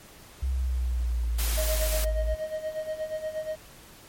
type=exponential two-way sweep; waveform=sine; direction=down then up; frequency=66.1 to 51.9 to 56.2 Hz; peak=-24 dBFS; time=0.42-2.35 s; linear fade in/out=10 ms; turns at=1.95 s
type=noise; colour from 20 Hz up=white; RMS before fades=-32 dBFS; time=1.38-2.05 s; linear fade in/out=10 ms
type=tone with tremolo; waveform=triangle; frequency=625 Hz; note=D#5; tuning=8 cents sharp; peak=-25 dBFS; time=1.57-3.56 s; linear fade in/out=10 ms; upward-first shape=sine; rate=8.4 Hz; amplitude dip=75%
effects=pink hiss -50 dBFS RMS until 4.08 s + MP3 64 kbps